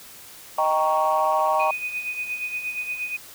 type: chord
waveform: sine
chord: Eb dominant seventh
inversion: none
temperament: equal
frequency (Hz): 622.3 / 784 / 932.3 / 1108.7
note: Eb5 / G5 / Bb5 / Db6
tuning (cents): 0 / 0 / 0 / 0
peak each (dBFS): -23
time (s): 0.58-1.71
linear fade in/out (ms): 5
type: tone with tremolo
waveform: sine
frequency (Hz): 2489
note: D#7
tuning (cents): 0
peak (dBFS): -24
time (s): 1.59-3.17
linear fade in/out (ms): 10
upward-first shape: sine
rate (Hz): 8.5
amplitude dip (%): 60
effects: tanh soft clip ceiling -11 dBFS + white hiss -44 dBFS RMS until 3.34 s